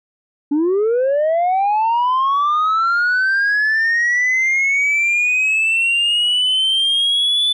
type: linear sweep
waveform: sine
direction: up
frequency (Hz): 280 to 3500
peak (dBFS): -11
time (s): 0.51-7.53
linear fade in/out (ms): 10
effects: tanh soft clip ceiling -12 dBFS